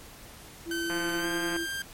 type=tone; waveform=sine; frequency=335.8 Hz; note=E4; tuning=32 cents sharp; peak=-31 dBFS; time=0.65-1.67 s; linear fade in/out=50 ms
type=tone with pitch glide; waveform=sawtooth; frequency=1535 to 1590 Hz; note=G6 to G6; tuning=-37 to +24 cents; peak=-28 dBFS; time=0.71-1.82 s; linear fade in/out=2 ms; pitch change=+61 cents; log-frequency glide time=1.19-1.26 s
type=click train; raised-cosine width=0.5 ms; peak=-21 dBFS; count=116; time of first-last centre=0.9-1.565 s; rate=173 Hz
effects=pink hiss -48 dBFS RMS until 1.93 s + MP3 64 kbps